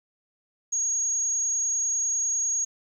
sine tone, 6610 Hz, G#8, 9 cents flat, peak -23 dBFS, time 0.72-2.65 s, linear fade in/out 10 ms, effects 10-bit

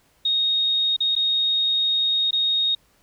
sine tone with dropouts, 3729 Hz, A#7, in tune, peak -18 dBFS, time 0.25-2.75 s, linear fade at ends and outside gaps 5 ms, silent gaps 0.965-1.004 / 1.153-1.162 / 2.309-2.329 s, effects pink hiss -61 dBFS RMS until 3.02 s

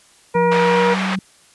harmonic tone, 476.8 Hz, A#4, 39 cents sharp, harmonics 1 / 2 / 3 / 4 / 5, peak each -15 / -18 / -29 / -29 / -30 dBFS, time 0.34-0.95 s, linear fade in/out 20 ms
sine tone with pitch glide, 176.1 to 189.83 Hz, F3 to F#3, +15 to +45 cents, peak -20 dBFS, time 0.35-1.19 s, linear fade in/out 2 ms, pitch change +130 cents, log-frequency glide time 0.59-0.98 s
pink band-pass noise, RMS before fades -24 dBFS, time 0.51-1.16 s, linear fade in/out 10 ms, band 860 to 2600 Hz, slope 12 dB/octave
effects white hiss -51 dBFS RMS until 1.54 s + resampled to 24000 Hz

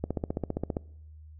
click train, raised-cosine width 2 ms, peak -16 dBFS, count 12, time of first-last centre 0.04-0.768 s, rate 15.1 Hz, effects noise-tail reverb RT60 0.8 s tail -24 dB re dry + added 77 Hz sine -46 dBFS peak until 1.39 s

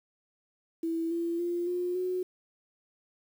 sine tone with pitch steps, 329.6 / 338.3 / 347.2 / 356.3 / 365.7 Hz, E4 / E4 / F4 / F4 / F#4, 0 / +45 / -10 / +35 / -20 cents, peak -28 dBFS, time 0.83-2.23 s, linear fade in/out 5 ms, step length 280 ms, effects 9-bit

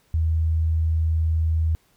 sine tone, 80.4 Hz, E2, 43 cents flat, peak -18 dBFS, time 0.14-1.75 s, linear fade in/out 0 ms, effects pink hiss -62 dBFS RMS until 1.96 s

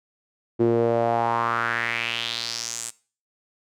sawtooth tone with band-pass filter sweep, 116.54 Hz, A#2, in tune, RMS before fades -24 dBFS, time 0.59-2.91 s, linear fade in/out 20 ms, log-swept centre 340 to 8400 Hz, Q 3.8, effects noise-tail reverb RT60 0.4 s tail -20 dB re dry

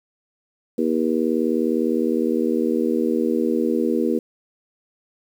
harmonic tone, 79.8 Hz, D#2, 44 cents sharp, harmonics 3 / 4 / 5 / 6, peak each -22 / -23 / -24 / -25 dBFS, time 0.78-4.19 s, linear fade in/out 5 ms, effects 8-bit

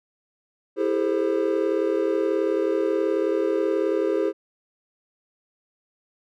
triangle chord, A minor seventh, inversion second, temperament equal with one note detuned, 329.6 / 401.4 / 440 / 523.3 Hz, E4 / G4 / A4 / C5, 0 / +41 / 0 / 0 cents, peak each -24 / -22 / -26 / -25 dBFS, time 0.76-4.33 s, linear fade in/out 50 ms, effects none

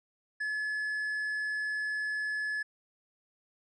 triangle tone, 1712 Hz, A6, 48 cents flat, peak -29 dBFS, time 0.4-2.63 s, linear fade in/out 10 ms, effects resampled to 24000 Hz

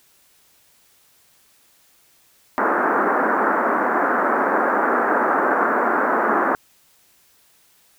white band-pass noise, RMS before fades -19 dBFS, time 2.58-6.55 s, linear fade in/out 0 ms, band 220 to 1600 Hz, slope 48 dB/octave, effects white hiss -57 dBFS RMS until 7.98 s

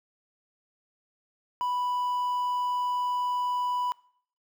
triangle tone with quantisation, 988 Hz, B5, in tune, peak -24 dBFS, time 1.61-3.92 s, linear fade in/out 0 ms, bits 9, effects noise-tail reverb RT60 0.6 s tail -23 dB re dry

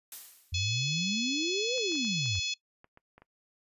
blue noise with exponential decay, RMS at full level -39 dBFS, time 0.12-0.72 s, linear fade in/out 1 ms, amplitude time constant 130 ms
sine exponential two-way sweep, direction up then down, 85 to 523.3 to 85 Hz, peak -31 dBFS, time 0.52-2.4 s, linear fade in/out 10 ms, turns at 1.76 s
harmonic tone, 853 Hz, G#5, 46 cents sharp, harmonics 3 / 4 / 5 / 6 / 7 / 8, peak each -36 / -35 / -37 / -40 / -41 / -43 dBFS, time 0.54-2.54 s, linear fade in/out 5 ms
clicks, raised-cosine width 0.5 ms, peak -38 dBFS, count 10, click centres 1.779 / 1.92 / 1.954 / 2.049 / 2.258 / 2.354 / 2.844 / 2.974 / 3.18 / 3.22 s
effects noise-tail reverb RT60 0.1 s tail -21 dB re dry + resampled to 32000 Hz

